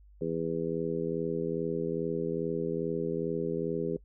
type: harmonic tone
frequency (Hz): 82.41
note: E2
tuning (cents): 0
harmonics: 2 / 3 / 4 / 5 / 6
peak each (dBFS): -36 / -38 / -37 / -33 / -36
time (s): 0.21-3.97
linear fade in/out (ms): 5
effects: noise-tail reverb RT60 0.1 s tail -23 dB re dry + added 50 Hz sine -53 dBFS peak until 4.04 s